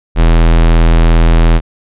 square tone, 41.35 Hz, E1, 6 cents sharp, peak -5 dBFS, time 0.15-1.61 s, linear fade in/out 50 ms, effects resampled to 8000 Hz

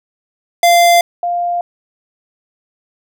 square / sine tone pair in turn, 692 / 699.6 Hz, F5 / F5, -16 / +3 cents, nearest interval unison, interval 19 cents, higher second, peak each -7 / -14 dBFS, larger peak first, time 0.63-1.01 / 1.23-1.61 s, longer neither, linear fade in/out 2 ms, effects none

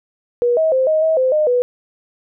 sine tone with pitch steps, 482.1 / 638 / 522 / 626 / 640 / 517 / 611 / 492.6 Hz, B4 / D#5 / C5 / D#5 / D#5 / C5 / D#5 / B4, -42 / +43 / -4 / +10 / +49 / -21 / -32 / -5 cents, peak -12 dBFS, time 0.42-1.62 s, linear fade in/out 0 ms, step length 150 ms, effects none

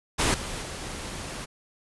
pink noise with level steps, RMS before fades -23 / -34 / -36 dBFS, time 0.18-1.46 s, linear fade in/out 20 ms, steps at 0.34 / 0.62 s, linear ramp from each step 2 ms, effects resampled to 24000 Hz

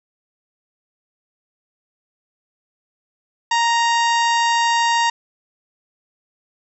harmonic tone with a mistuned harmonic, 933 Hz, A#5, 1 cent sharp, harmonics 1 / 2 / 3 / 4 / 5 / 6 / 7 / 8, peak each -16 / -22 / -26 / -28 / -30 / -32 / -33 / -34 dBFS, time 3.51-5.1 s, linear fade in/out 5 ms, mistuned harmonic 8, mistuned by +26 cents, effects none

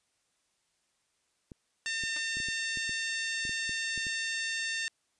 clicks, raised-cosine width 3 ms, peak -32 dBFS, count 12, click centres 1.518 / 2.037 / 2.37 / 2.402 / 2.486 / 2.773 / 2.894 / 3.452 / 3.494 / 3.694 / 3.977 / 4.068 s
harmonic tone, 904 Hz, A5, 47 cents sharp, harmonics 2 / 3 / 4 / 5 / 6 / 7 / 8 / 9, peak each -34 / -38 / -40 / -42 / -44 / -45 / -46 / -47 dBFS, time 1.86-4.88 s, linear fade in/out 0 ms
5% pulse tone with exponential decay, 301.6 Hz, D4, 46 cents sharp, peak -30 dBFS, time 2.16-2.24 s, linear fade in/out 1 ms, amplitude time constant 16 ms
effects white hiss -75 dBFS RMS until 5.19 s + resampled to 22050 Hz

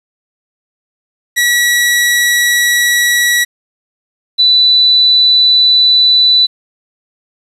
sawtooth / sine tone pair in turn, 1931 / 3980 Hz, B6 / B7, -39 / +13 cents, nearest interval octave + minor second, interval 1252 cents, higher second, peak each -5 dBFS, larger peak neither, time 1.36-3.45 / 4.38-6.47 s, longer neither, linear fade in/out 20 ms, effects resampled to 32000 Hz + 7-bit

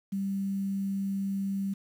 sine tone with quantisation, 196 Hz, G3, in tune, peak -28 dBFS, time 0.12-1.74 s, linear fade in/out 10 ms, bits 9, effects none

